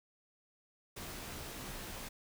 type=noise with comb filter; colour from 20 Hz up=pink; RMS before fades=-45 dBFS; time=0.96-2.09 s; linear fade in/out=10 ms; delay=18 ms; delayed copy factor=-0.7; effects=none